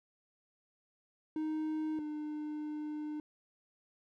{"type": "tone pair in turn", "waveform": "triangle", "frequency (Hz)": [311.1, 301.9], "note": ["D#4", "D4"], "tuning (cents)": [0, 48], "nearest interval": "minor second", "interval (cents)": 52, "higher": "first", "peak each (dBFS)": [-31, -35], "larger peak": "first", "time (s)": [[1.36, 1.99], [1.99, 3.2]], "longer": "second", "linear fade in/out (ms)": 2, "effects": []}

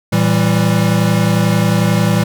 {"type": "chord", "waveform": "square", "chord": "E diminished", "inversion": "second", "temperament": "equal with one note detuned", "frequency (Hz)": [113.62, 164.81, 196], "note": ["Bb2", "E3", "G3"], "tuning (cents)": [-44, 0, 0], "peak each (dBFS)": -16, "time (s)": [0.12, 2.24], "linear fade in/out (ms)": 10, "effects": []}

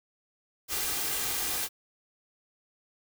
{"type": "noise with comb filter", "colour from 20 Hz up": "white", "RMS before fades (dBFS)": -31, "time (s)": [0.68, 1.69], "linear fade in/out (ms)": 50, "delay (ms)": 2.5, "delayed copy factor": 0.5, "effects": []}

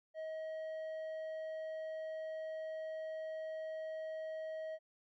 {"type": "tone with low-pass filter", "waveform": "square", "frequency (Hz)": 634, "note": "D#5", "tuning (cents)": 32, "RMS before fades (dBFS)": -43, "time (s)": [0.14, 4.79], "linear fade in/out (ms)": 50, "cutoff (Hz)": 1500, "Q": 0.55, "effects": []}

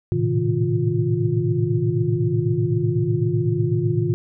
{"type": "tone cluster", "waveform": "sine", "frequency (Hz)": [109.4, 117.4, 133.2, 159.6, 352.4], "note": ["A2", "A#2", "C3", "D#3", "F4"], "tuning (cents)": [-9, 13, 31, 44, 16], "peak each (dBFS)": -24, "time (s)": [0.12, 4.14], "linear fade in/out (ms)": 0, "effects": []}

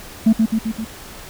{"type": "tone with echo", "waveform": "sine", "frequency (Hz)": 221.7, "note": "A3", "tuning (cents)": 13, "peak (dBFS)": -6, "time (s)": [0.26, 0.33], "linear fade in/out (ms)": 10, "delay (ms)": 130, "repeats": 4, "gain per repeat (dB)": -4, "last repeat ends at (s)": 0.85, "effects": ["tanh soft clip ceiling -7 dBFS", "pink hiss -37 dBFS RMS until 1.29 s"]}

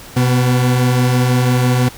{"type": "tone pair together", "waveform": "40% pulse", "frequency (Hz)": [125.82, 245.6], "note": ["B2", "B3"], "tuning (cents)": [33, -9], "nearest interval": "octave", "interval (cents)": 1158, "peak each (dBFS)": [-11, -19], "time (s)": [0.16, 1.89], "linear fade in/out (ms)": 10, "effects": ["pink hiss -36 dBFS RMS until 1.97 s"]}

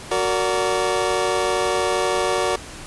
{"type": "chord", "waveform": "25% pulse", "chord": "Gb augmented", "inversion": "none", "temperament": "just", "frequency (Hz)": [370, 462.5, 578.1], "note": ["Gb4", "Bb4", "D5"], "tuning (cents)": [0, -14, -27], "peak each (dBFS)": [-19, -20, -20], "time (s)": [0.11, 2.56], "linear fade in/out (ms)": 5, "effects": ["pink hiss -37 dBFS RMS until 2.86 s", "resampled to 24000 Hz"]}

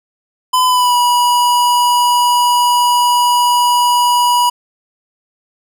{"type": "tone with pitch glide", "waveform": "square", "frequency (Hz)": [1011, 972.6], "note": ["B5", "B5"], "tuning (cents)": [40, -27], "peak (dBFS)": -10, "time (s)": [0.53, 4.5], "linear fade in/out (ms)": 10, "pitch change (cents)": -67, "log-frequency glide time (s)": [0.66, 0.96], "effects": []}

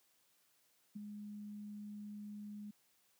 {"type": "tone with ADSR envelope", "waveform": "sine", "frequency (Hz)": 207.7, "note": "G#3", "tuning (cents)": 0, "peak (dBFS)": -40, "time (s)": [0.95, 2.71], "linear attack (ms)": 13, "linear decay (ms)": 11, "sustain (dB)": -5, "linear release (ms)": 7, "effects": ["white hiss -74 dBFS RMS until 3.19 s", "high-pass 100 Hz 12 dB/octave"]}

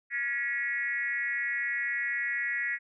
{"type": "tone with frequency modulation", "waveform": "sine", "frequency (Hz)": 1928, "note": "B6", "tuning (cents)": -42, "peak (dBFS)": -28, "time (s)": [0.1, 2.79], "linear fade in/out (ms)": 50, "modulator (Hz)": 256, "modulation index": 1, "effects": []}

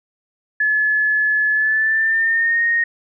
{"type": "tone with pitch glide", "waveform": "sine", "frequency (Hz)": [1715, 1859.4], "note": ["A6", "A#6"], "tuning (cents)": [-45, -5], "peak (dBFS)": -14, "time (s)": [0.6, 2.84], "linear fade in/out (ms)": 5, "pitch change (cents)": 140, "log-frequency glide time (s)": [1.52, 2.62], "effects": []}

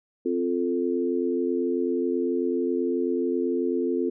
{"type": "chord", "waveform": "sine", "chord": "F major", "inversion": "second", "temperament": "equal", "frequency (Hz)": [261.6, 349.2, 440], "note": ["C4", "F4", "A4"], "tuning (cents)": [0, 0, 0], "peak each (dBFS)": [-27, -26, -28], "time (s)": [0.25, 4.1], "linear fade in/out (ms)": 10, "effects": []}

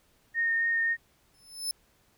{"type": "tone with vibrato", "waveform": "sine", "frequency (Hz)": 1840, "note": "A#6", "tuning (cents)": -23, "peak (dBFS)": -24, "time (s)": [0.34, 0.97], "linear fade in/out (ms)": 50, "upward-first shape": "sine", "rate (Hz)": 3.7, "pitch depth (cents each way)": 10}
{"type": "tone with exponential growth", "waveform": "20% pulse", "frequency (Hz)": 5250, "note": "E8", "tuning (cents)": -8, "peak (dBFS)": -21, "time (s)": [1.34, 1.71], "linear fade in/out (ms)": 1, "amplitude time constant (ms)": 80}
{"effects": ["pink hiss -66 dBFS RMS until 2.17 s"]}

